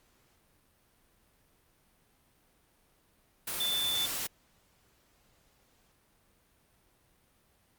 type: tone in noise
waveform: sine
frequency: 3520 Hz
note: A7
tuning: in tune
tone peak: -29 dBFS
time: 3.6-4.06 s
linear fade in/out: 5 ms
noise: white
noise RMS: -35 dBFS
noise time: 3.47-4.27 s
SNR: +3 dB
effects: pink hiss -68 dBFS RMS until 7.78 s + Opus 48 kbps